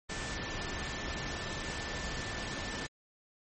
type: tone in noise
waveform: sine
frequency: 1770 Hz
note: A6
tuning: 10 cents sharp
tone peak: -44 dBFS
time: 0.09-2.87 s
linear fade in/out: 10 ms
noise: pink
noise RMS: -38 dBFS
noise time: 0.09-2.87 s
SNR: -9 dB
effects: low-pass 12000 Hz 12 dB/octave + MP3 32 kbps